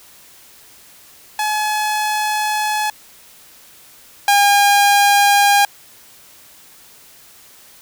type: tone pair in turn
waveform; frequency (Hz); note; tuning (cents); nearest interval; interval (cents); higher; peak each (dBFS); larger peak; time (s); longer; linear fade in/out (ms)
sawtooth; 850 / 809.4; G#5 / G#5; +40 / -45; minor second; 85; first; -13 / -6; second; 1.39-2.9 / 4.28-5.65; first; 2
effects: white hiss -45 dBFS RMS until 7.81 s